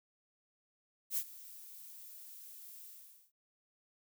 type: noise with ADSR envelope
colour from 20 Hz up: violet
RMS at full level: -33 dBFS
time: 1.1-3.32 s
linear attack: 72 ms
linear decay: 63 ms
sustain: -19 dB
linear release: 460 ms
effects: none